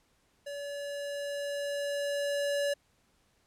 square tone with level ramp, 571 Hz, D5, 49 cents flat, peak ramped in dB -38 to -28 dBFS, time 0.46-2.74 s, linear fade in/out 10 ms, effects pink hiss -70 dBFS RMS until 3.46 s + low-pass 11000 Hz 12 dB/octave

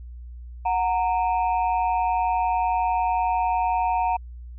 triangle ring-modulated tone, 830 Hz, G#5, 1 cent flat, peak -15 dBFS, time 0.65-4.17 s, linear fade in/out 10 ms, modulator 95.5 Hz, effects added 60 Hz sine -36 dBFS peak until 4.58 s + resampled to 8000 Hz

